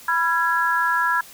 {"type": "chord", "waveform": "sine", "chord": "F diminished", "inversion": "second", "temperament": "equal with one note detuned", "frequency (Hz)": [987.8, 1362.6, 1661.2], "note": ["Cb6", "F6", "Ab6"], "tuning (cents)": [0, -43, 0], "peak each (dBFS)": [-22, -23, -21], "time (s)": [0.08, 1.21], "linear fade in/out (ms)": 5, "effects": ["white hiss -44 dBFS RMS until 1.33 s"]}